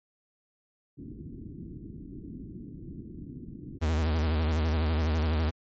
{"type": "low-pass noise", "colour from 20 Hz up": "white", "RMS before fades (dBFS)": -42, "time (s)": [0.97, 3.79], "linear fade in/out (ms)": 20, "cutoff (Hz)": 330, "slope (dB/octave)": 48}
{"type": "tone with vibrato", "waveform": "45% pulse", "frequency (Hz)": 78.6, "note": "D#2", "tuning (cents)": 18, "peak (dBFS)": -24, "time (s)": [3.81, 5.51], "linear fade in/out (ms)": 20, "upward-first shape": "sine", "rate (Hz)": 12, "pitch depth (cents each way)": 93}
{"effects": ["low-pass 6000 Hz 12 dB/octave", "MP3 32 kbps"]}